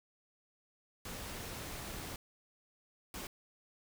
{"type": "noise bursts at uneven times", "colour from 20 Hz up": "pink", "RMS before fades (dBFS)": -44, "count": 2, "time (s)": [[1.05, 2.16], [3.14, 3.27]], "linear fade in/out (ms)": 2, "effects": []}